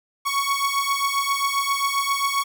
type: beating tone pair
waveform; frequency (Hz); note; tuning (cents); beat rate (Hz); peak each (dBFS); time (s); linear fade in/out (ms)
sawtooth; 1108.7 / 1116.2; C#6 / C#6; 0 / +12; 7.5; -20; 0.25-2.44; 20
effects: none